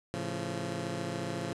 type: chord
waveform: 15% pulse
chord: A augmented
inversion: none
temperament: just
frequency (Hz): 110 / 137.5 / 171.88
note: A2 / C#3 / E#3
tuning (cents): 0 / -14 / -27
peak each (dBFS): -33 / -33 / -31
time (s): 0.14-1.53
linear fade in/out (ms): 0
effects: resampled to 24000 Hz + 9-bit